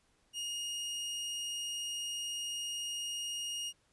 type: tone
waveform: sawtooth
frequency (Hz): 2859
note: F7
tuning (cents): +40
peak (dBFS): -33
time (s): 0.33-3.73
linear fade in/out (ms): 50
effects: pink hiss -72 dBFS RMS until 3.92 s + resampled to 24000 Hz